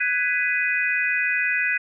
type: chord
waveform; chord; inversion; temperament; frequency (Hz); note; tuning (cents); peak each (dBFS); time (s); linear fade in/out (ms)
sine; G# minor seventh; third; just; 1495.1 / 1661.2 / 1993.5 / 2492; F#6 / G#6 / B6 / D#7; +18 / 0 / +16 / +2; -26 / -27 / -25 / -24; 0-1.78; 10
effects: none